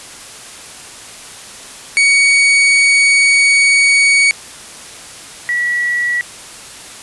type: tone pair in turn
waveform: 40% pulse / sine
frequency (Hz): 2241 / 1938.7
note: C#7 / B6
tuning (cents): +18 / -33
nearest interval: minor third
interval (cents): 251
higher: first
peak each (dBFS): -7 / -13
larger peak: first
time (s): 1.97-4.31 / 5.49-6.21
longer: first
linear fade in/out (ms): 0
effects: white hiss -33 dBFS RMS until 7.02 s + resampled to 24000 Hz